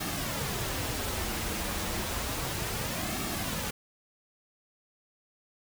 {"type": "noise with flanger", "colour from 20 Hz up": "pink", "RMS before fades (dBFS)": -33, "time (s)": [0, 3.71], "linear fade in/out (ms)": 10, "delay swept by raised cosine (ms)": [2, 7.8], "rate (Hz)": 0.31, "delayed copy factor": -0.55, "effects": []}